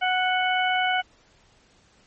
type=harmonic tone with a mistuned harmonic; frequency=738 Hz; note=F#5; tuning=5 cents flat; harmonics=1 / 2 / 3 / 4; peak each=-23 / -26 / -28 / -29 dBFS; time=0.01-1.02 s; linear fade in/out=20 ms; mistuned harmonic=4; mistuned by=+21 cents; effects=pink hiss -59 dBFS RMS until 2.06 s + MP3 32 kbps